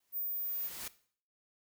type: noise with exponential growth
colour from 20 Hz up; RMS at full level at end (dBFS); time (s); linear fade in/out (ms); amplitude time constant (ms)
white; -40; 0-0.88; 5; 190
type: tone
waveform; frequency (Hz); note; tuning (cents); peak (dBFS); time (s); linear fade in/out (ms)
sine; 14980; A#9; +7; -33; 0.12-0.71; 50
effects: noise-tail reverb RT60 0.5 s tail -17 dB re dry